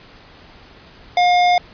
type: tone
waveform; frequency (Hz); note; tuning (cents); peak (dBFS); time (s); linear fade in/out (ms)
square; 713; F5; +36; -12; 1.17-1.58; 2
effects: pink hiss -44 dBFS RMS until 1.73 s + resampled to 11025 Hz